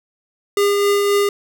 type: tone with tremolo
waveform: square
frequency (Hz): 404.9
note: G#4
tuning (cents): -44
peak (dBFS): -13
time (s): 0.57-1.29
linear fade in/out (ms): 2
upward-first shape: triangle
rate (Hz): 3.8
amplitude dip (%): 30
effects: none